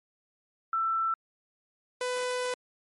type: tone pair in turn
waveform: sine / sawtooth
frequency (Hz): 1333 / 499.3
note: E6 / B4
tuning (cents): +19 / +19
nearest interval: octave + perfect fourth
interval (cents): 1700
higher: first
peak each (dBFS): -25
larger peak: neither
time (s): 0.73-1.14 / 2.01-2.54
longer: second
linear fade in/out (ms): 2
effects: MP3 48 kbps